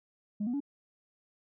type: tone with pitch steps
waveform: sine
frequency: 207.7 / 242.8 / 283.7 Hz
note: G#3 / B3 / C#4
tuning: 0 / -29 / +40 cents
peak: -28 dBFS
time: 0.4-0.604 s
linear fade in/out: 10 ms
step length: 68 ms
effects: tanh soft clip ceiling -27 dBFS